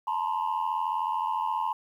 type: tone cluster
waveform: sine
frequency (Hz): 875 / 954 / 1048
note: A5 / A#5 / C6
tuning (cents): -10 / +40 / +2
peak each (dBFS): -29 / -29 / -30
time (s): 0.07-1.73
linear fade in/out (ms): 5
effects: tanh soft clip ceiling -21 dBFS + 10-bit